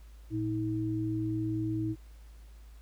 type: tone pair together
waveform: sine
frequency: 114.4 / 319.1 Hz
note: A#2 / D#4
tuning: -32 / +44 cents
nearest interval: octave + tritone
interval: 1776 cents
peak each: -33 / -31 dBFS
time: 0.3-1.96 s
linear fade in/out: 50 ms
effects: added 54 Hz sine -48 dBFS peak until 2.81 s + pink hiss -64 dBFS RMS until 2.81 s